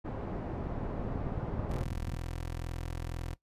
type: low-pass noise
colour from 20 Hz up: pink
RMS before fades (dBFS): -37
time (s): 0.04-1.84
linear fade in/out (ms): 20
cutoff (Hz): 760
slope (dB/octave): 12
type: click train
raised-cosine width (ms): 5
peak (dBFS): -25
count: 28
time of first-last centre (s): 0.67-2.137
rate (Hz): 18.4
type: tone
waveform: 20% pulse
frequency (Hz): 42.06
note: E1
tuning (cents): +36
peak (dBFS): -31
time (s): 1.69-3.35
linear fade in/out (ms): 20
effects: noise-tail reverb RT60 0.1 s tail -17 dB re dry + resampled to 32000 Hz